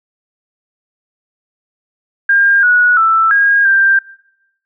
sine tone with pitch steps, 1606 / 1462 / 1326 / 1630 / 1581 Hz, G6 / F#6 / E6 / G#6 / G6, +41 / -21 / +10 / -33 / +14 cents, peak -7 dBFS, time 2.29-3.99 s, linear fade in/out 5 ms, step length 340 ms, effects noise-tail reverb RT60 0.8 s tail -21 dB re dry

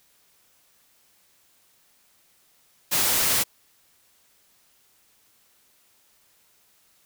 white noise, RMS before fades -22 dBFS, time 2.91-3.44 s, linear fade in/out 20 ms, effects white hiss -62 dBFS RMS until 7.05 s

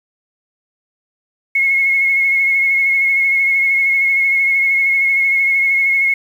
sine tone with vibrato, 2173 Hz, C#7, 35 cents flat, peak -11 dBFS, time 1.55-6.14 s, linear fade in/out 5 ms, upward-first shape sine, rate 13 Hz, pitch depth 24 cents each way, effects 7-bit

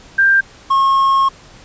sine / triangle tone pair in turn, 1586 / 1084 Hz, G6 / C#6, +20 / -39 cents, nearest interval perfect fifth, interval 659 cents, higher first, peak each -8 dBFS, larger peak neither, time 0.18-0.41 / 0.7-1.29 s, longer second, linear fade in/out 10 ms, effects pink hiss -42 dBFS RMS until 1.64 s + resampled to 16000 Hz

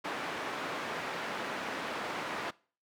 white low-pass noise, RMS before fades -37 dBFS, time 0.04-2.51 s, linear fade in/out 10 ms, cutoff 1700 Hz, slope 12 dB/octave, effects noise-tail reverb RT60 0.4 s tail -22 dB re dry + high-pass 200 Hz 12 dB/octave

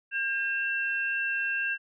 sine tone pair together, 1606 / 2701 Hz, G6 / E7, +41 / +42 cents, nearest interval major sixth, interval 901 cents, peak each -28 / -31 dBFS, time 0.11-1.78 s, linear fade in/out 50 ms, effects none

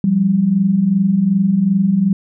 sine tone pair together, 173.36 / 196 Hz, F3 / G3, -12 / 0 cents, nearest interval major second, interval 212 cents, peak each -18 / -12 dBFS, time 0.04-2.13 s, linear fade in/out 2 ms, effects none

